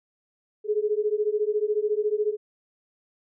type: beating tone pair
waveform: sine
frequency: 415.3 / 429.3 Hz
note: G#4 / A4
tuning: 0 / -43 cents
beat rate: 14 Hz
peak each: -25 dBFS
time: 0.64-2.37 s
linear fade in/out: 50 ms
effects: none